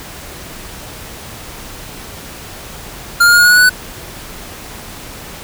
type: tone with pitch steps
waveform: square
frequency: 1400 / 1413 / 1426.1 / 1439.4 / 1452.7 / 1466.2 / 1479.8 / 1493.6 Hz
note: F6 / F6 / F6 / F#6 / F#6 / F#6 / F#6 / F#6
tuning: +4 / +20 / +36 / -48 / -32 / -16 / 0 / +16 cents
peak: -6 dBFS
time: 3.2-3.696 s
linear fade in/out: 10 ms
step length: 62 ms
effects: pink hiss -31 dBFS RMS until 5.43 s